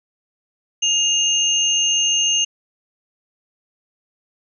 sine tone pair together, 2830 / 6343 Hz, F7 / G8, +22 / +20 cents, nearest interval octave + major second, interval 1398 cents, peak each -17 / -19 dBFS, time 0.82-2.45 s, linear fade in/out 10 ms, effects none

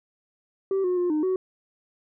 sine tone with pitch steps, 387.2 / 362 / 355 / 305.8 / 373.4 Hz, G4 / F#4 / F4 / D#4 / F#4, -21 / -38 / +28 / -30 / +16 cents, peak -19 dBFS, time 0.71-1.36 s, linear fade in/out 2 ms, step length 130 ms, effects tanh soft clip ceiling -20 dBFS

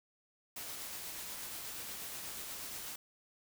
white noise with tremolo, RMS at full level -43 dBFS, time 0.56-2.96 s, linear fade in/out 5 ms, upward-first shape triangle, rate 8.3 Hz, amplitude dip 25%, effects none

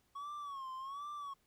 triangle tone with vibrato, 1108.7 Hz, C#6, in tune, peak -40 dBFS, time 0.15-1.34 s, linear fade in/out 10 ms, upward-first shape sine, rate 1.3 Hz, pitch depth 110 cents each way, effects pink hiss -75 dBFS RMS until 1.46 s

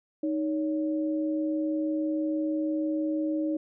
sine tone pair together, 311.1 / 562.7 Hz, D#4 / C#5, 0 / +26 cents, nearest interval minor seventh, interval 1026 cents, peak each -26 / -34 dBFS, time 0.23-3.57 s, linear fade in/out 5 ms, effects none

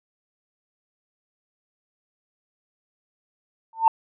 sine tone with exponential growth, 898 Hz, A5, 35 cents sharp, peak -8 dBFS, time 3.73-3.88 s, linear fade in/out 2 ms, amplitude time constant 31 ms, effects tanh soft clip ceiling -6 dBFS

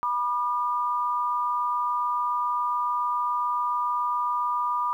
sine tone pair together, 977.9 / 1205 Hz, B5 / D6, -17 / +44 cents, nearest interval major third, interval 361 cents, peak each -26 dBFS, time 0.03-4.93 s, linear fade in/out 0 ms, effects 10-bit

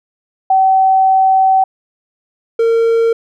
sine / triangle tone pair in turn, 764 / 458 Hz, G5 / A#4, -45 / -31 cents, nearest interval major sixth, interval 886 cents, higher first, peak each -7 dBFS, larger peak neither, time 0.5-1.64 / 2.59-3.13 s, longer first, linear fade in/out 5 ms, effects none

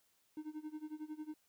triangle tone with tremolo, 306.9 Hz, D#4, 24 cents flat, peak -38 dBFS, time 0.37-1.34 s, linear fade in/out 2 ms, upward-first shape sine, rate 11 Hz, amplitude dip 90%, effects white hiss -75 dBFS RMS until 1.48 s

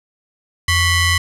sawtooth ring-modulated tone, 1026 Hz, C6, 34 cents flat, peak -6 dBFS, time 0.68-1.18 s, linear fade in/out 5 ms, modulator 940 Hz, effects low-pass 11000 Hz 12 dB/octave + 8-bit

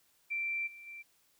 sine tone with level steps, 2349 Hz, D7, in tune, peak -32 / -48 / -44 dBFS, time 0.3-1.03 s, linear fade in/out 20 ms, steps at 0.66 / 0.86 s, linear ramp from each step 20 ms, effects white hiss -70 dBFS RMS until 1.39 s

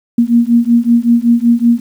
sine beating tone pair, 233.1 / 238.4 Hz, A#3 / A#3, 0 / +39 cents, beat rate 5.3 Hz, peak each -10 dBFS, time 0.18-1.8 s, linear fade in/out 5 ms, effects 7-bit

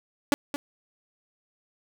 sawtooth tone with echo, 286.5 Hz, D4, 43 cents flat, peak -14 dBFS, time 0.32-0.34 s, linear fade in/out 0 ms, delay 220 ms, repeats 1, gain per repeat -10 dB, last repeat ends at 0.56 s, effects none

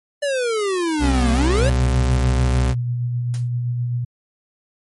square exponential two-way sweep, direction down then up, 589 to 224.6 to 589 Hz, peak -19 dBFS, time 0.22-1.7 s, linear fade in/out 10 ms, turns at 1.32 s
40% pulse tone, 64 Hz, C2, 38 cents flat, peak -15 dBFS, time 0.99-2.75 s, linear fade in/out 50 ms
sine tone with tremolo, 121.4 Hz, B2, 29 cents flat, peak -18 dBFS, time 1.58-4.05 s, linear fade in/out 10 ms, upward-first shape sine, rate 7.7 Hz, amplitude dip 25%
white noise with exponential decay, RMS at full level -33 dBFS, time 3.34-3.49 s, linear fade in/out 0 ms, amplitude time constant 32 ms
effects MP3 48 kbps

